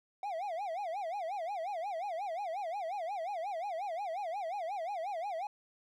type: tone with vibrato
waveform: triangle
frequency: 731 Hz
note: F#5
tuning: 21 cents flat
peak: -33 dBFS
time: 0.23-5.47 s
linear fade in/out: 2 ms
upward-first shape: sine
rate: 5.6 Hz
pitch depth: 230 cents each way
effects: none